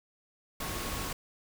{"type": "tone in noise", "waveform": "sine", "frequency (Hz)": 1100, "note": "C#6", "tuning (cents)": -14, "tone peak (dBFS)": -45, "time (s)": [0.6, 1.13], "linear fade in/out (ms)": 5, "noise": "pink", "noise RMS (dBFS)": -36, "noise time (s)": [0.6, 1.13], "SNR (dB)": -12, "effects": []}